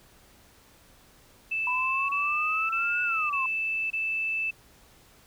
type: tone bursts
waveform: sine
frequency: 2637 Hz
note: E7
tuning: in tune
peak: -26 dBFS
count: 5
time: 1.51-4.51 s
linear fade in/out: 10 ms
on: 580 ms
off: 25 ms
type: exponential two-way sweep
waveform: sine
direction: up then down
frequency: 983 to 1463 to 1027 Hz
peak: -28 dBFS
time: 1.67-3.46 s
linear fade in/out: 2 ms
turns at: 3.03 s
effects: pink hiss -57 dBFS RMS until 5.26 s